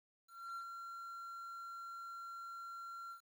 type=tone with ADSR envelope; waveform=triangle; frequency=1369 Hz; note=F6; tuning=35 cents flat; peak=-40 dBFS; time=0.27-3.21 s; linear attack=290 ms; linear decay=76 ms; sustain=-4 dB; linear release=99 ms; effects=11-bit